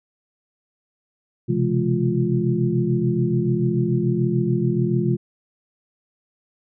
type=tone cluster; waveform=sine; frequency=127.4 / 134.3 / 168.7 / 210.3 / 350.9 Hz; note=C3 / C3 / E3 / G#3 / F4; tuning=-46 / +46 / +40 / +22 / +8 cents; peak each=-24 dBFS; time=1.48-5.17 s; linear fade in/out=20 ms; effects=none